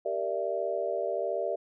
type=chord; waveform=sine; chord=E half-diminished seventh; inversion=first; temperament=equal with one note detuned; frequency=392 / 466.2 / 587.3 / 668.5 Hz; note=G4 / Bb4 / D5 / E5; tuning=0 / 0 / 0 / +24 cents; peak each=-35 / -35 / -32 / -33 dBFS; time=0.05-1.56 s; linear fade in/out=10 ms; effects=none